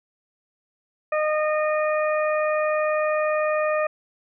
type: harmonic tone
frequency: 613 Hz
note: D#5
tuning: 26 cents flat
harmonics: 1 / 2 / 3 / 4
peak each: -21 / -27 / -31 / -33 dBFS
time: 1.12-3.87 s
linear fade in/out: 5 ms
effects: none